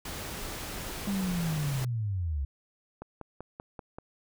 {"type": "noise", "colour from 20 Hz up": "pink", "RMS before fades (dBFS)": -38, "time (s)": [0.05, 1.85], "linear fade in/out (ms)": 5}
{"type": "linear sweep", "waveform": "sine", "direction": "down", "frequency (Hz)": [203.3, 65.41], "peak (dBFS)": -28, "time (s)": [1.07, 2.45], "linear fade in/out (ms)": 5}
{"type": "click train", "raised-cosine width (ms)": 1, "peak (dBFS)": -26, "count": 6, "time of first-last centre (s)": [3.02, 3.985], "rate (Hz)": 5.18}
{"effects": []}